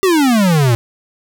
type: exponential sweep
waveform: square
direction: down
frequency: 397.3 to 112.4 Hz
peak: -10 dBFS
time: 0.03-0.75 s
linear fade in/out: 0 ms
effects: none